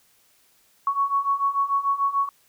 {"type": "beating tone pair", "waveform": "sine", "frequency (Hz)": [1108.7, 1115.5], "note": ["C#6", "C#6"], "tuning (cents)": [0, 11], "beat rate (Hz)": 6.8, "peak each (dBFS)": [-25, -22], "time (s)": [0.87, 2.29], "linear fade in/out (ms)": 2, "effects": ["white hiss -61 dBFS RMS until 2.48 s"]}